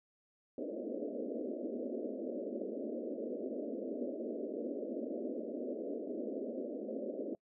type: band-pass noise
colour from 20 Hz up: pink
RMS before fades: -40 dBFS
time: 0.58-7.35 s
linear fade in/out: 2 ms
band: 220 to 620 Hz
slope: 96 dB/octave
effects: noise-tail reverb RT60 0.1 s tail -26 dB re dry